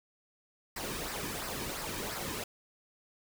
pink noise with flanger, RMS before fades -38 dBFS, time 0.76-2.44 s, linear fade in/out 5 ms, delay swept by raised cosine 0.29 to 1.49 ms, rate 2.9 Hz, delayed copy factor -0.55, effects none

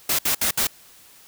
white noise bursts, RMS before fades -21 dBFS, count 4, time 0.09-0.671 s, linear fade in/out 5 ms, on 98 ms, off 63 ms, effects white hiss -50 dBFS RMS until 1.27 s

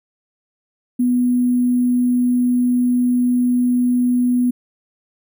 sine tone with sample-and-hold, 246.9 Hz, B3, in tune, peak -13 dBFS, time 0.99-4.51 s, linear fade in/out 10 ms, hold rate 11025 Hz, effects none

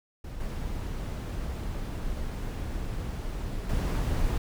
brown noise with level steps, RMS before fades -38 / -33 / -27 dBFS, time 0.24-4.38 s, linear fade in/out 5 ms, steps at 0.4 / 3.69 s, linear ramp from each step 5 ms, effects none

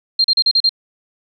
sine tone bursts, 4189 Hz, C8, 1 cent sharp, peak -10 dBFS, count 6, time 0.19-0.693 s, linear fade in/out 5 ms, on 53 ms, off 37 ms, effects none

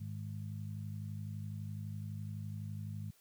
harmonic tone, 51.91 Hz, G#1, in tune, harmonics 2 / 3 / 4, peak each -41 / -46 / -49 dBFS, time 0-3.11 s, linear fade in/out 10 ms, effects white hiss -68 dBFS RMS until 3.2 s

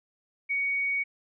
sine tone, 2240 Hz, C#7, 18 cents sharp, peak -25 dBFS, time 0.49-1.04 s, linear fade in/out 20 ms, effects none

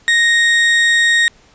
35% pulse tone, 1864.7 Hz, A#6, in tune, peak -8 dBFS, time 0.08-1.28 s, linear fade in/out 0 ms, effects pink hiss -49 dBFS RMS until 1.54 s + resampled to 16000 Hz

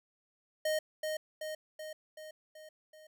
square tone with echo, 620 Hz, D#5, 6 cents flat, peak -30 dBFS, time 0.65-0.79 s, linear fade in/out 5 ms, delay 380 ms, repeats 6, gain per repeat -4 dB, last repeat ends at 3.07 s, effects none

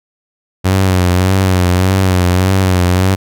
sawtooth tone with vibrato, 92.5 Hz, F#2, in tune, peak -5 dBFS, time 0.64-3.16 s, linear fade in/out 20 ms, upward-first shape sine, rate 1.7 Hz, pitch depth 63 cents each way, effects none

